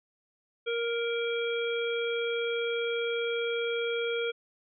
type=harmonic tone; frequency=467.5 Hz; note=A#4; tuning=5 cents sharp; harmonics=1 / 3 / 5 / 7; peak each=-29 / -37 / -37 / -38 dBFS; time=0.66-4.32 s; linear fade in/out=20 ms; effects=none